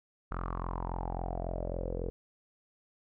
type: tone with low-pass filter sweep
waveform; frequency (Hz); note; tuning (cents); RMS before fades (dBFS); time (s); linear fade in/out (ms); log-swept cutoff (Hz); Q
sawtooth; 43.65; F1; 0; -36; 0.31-2.1; 0; 1300 to 460; 6.3
effects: none